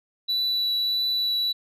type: tone with vibrato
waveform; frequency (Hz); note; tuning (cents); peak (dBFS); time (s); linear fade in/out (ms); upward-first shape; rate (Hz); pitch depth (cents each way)
sine; 3951; B7; 0; -19; 0.28-1.53; 20; triangle; 1.6; 9
effects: tanh soft clip ceiling -21 dBFS